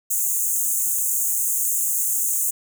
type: high-pass noise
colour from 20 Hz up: pink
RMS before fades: -22 dBFS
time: 0.1-2.51 s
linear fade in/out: 10 ms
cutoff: 6500 Hz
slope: 96 dB/octave
effects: none